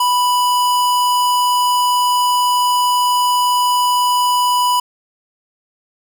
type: tone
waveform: square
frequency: 987.8 Hz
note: B5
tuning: in tune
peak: -13 dBFS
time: 0-4.8 s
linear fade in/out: 5 ms
effects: none